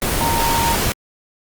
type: tone in noise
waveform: sine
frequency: 924 Hz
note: A#5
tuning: 16 cents flat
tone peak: -18 dBFS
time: 0.21-0.75 s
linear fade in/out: 0 ms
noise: pink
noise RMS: -19 dBFS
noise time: 0.02-0.92 s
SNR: -2 dB
effects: Opus 24 kbps

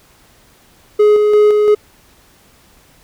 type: tone with tremolo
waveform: triangle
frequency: 420 Hz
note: G#4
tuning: 19 cents sharp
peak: -4 dBFS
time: 0.99-1.75 s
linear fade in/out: 10 ms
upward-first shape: square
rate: 2.9 Hz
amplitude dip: 30%
effects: pink hiss -49 dBFS RMS until 3.03 s

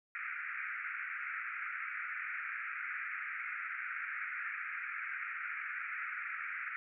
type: band-pass noise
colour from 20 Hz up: pink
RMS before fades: -41 dBFS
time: 0.15-6.76 s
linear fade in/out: 0 ms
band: 1300 to 2400 Hz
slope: 96 dB/octave
effects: none

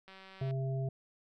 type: click train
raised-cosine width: 0.3 ms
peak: -37 dBFS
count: 83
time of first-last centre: 0.08-0.509 s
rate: 191 Hz
type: harmonic tone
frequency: 133.4 Hz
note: C3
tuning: 34 cents sharp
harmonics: 1 / 3 / 5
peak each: -32 / -43 / -44 dBFS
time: 0.41-0.89 s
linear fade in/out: 5 ms
effects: none

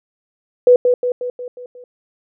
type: tone with echo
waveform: sine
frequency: 493.9 Hz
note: B4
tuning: in tune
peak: -5 dBFS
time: 0.67-0.76 s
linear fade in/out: 2 ms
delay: 180 ms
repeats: 6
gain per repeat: -5 dB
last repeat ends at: 1.84 s
effects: none

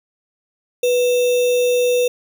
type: tone with sample-and-hold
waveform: sine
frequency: 491.7 Hz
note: B4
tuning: 8 cents flat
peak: -13 dBFS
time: 0.83-2.08 s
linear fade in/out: 5 ms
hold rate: 3150 Hz
effects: none

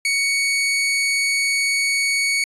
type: tone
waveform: sawtooth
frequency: 2231 Hz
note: C#7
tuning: 11 cents sharp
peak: -14 dBFS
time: 0.05-2.44 s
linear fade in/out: 2 ms
effects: resampled to 24000 Hz

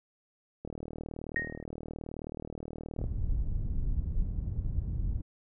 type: click train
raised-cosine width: 2 ms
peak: -26 dBFS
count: 94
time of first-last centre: 0.65-3.041 s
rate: 38.9 Hz
type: tone with exponential decay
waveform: sine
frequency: 1864.7 Hz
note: A#6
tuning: in tune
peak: -25 dBFS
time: 1.36-1.64 s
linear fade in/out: 1 ms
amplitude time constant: 59 ms
type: low-pass noise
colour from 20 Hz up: pink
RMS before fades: -31 dBFS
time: 2.98-5.22 s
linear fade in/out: 10 ms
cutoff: 100 Hz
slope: 12 dB/octave
effects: none

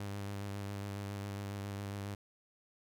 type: tone with vibrato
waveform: sawtooth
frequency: 100.3 Hz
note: G2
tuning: 40 cents sharp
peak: -35 dBFS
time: 0-2.15 s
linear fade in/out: 5 ms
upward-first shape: square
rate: 7.3 Hz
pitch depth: 18 cents each way
effects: none

